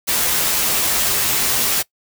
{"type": "noise with comb filter", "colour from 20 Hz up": "white", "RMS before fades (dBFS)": -18, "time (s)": [0.07, 1.83], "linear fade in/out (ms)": 20, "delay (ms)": 11, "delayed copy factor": -0.5, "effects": ["noise-tail reverb RT60 0.1 s tail -21 dB re dry"]}